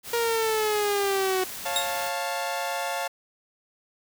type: noise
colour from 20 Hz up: white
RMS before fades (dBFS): -37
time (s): 0.03-2.12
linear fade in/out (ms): 50
type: exponential sweep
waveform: sawtooth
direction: down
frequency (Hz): 472.5 to 370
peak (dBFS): -19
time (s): 0.13-1.44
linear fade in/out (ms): 5
type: chord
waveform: sawtooth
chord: Db augmented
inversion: none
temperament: equal with one note detuned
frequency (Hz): 549.9 / 698.5 / 880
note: Db5 / F5 / A5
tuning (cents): -14 / 0 / 0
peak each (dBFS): -29 / -27 / -28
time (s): 1.65-3.08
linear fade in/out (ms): 10
type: tone with exponential decay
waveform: sawtooth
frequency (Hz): 3729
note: A#7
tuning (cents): 0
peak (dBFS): -17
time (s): 1.76-1.96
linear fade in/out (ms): 1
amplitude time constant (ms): 43
effects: none